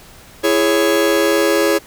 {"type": "chord", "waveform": "45% pulse", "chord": "C# minor", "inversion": "first", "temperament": "just", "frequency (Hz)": [332.6, 415.8, 554.4], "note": ["E4", "G#4", "C#5"], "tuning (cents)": [16, 2, 0], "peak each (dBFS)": -17, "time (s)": [0.43, 1.79], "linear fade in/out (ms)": 20, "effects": ["pink hiss -42 dBFS RMS until 1.86 s"]}